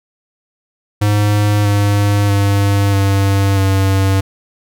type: tone with pitch steps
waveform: square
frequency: 103.83 / 101.99 / 100.18 / 98.4 / 96.65 Hz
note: G#2 / G#2 / G2 / G2 / G2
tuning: 0 / -31 / +38 / +7 / -24 cents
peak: -11 dBFS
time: 1.01-4.21 s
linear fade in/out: 10 ms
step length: 640 ms
effects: none